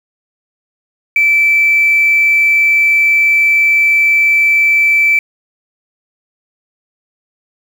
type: tone with quantisation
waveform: sine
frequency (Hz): 2323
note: D7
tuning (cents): -20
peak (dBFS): -7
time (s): 1.16-5.19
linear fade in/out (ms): 2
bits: 5
effects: none